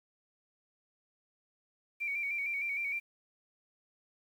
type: tone with vibrato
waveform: sine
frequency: 2300 Hz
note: D7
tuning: 37 cents flat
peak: -32 dBFS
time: 2-3 s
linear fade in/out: 20 ms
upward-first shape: square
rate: 6.5 Hz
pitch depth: 46 cents each way
effects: 10-bit